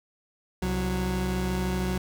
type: tone pair together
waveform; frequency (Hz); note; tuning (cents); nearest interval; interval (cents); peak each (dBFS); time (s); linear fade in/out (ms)
30% pulse; 65.81 / 183.9; C2 / F#3; +11 / -10; octave + tritone; 1779; -27 / -25; 0.62-1.98; 5
effects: none